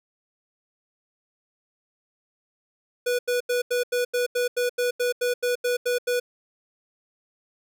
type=tone bursts; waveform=square; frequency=490 Hz; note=B4; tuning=14 cents flat; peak=-22 dBFS; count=15; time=3.06-6.2 s; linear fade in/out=10 ms; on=130 ms; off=85 ms; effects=none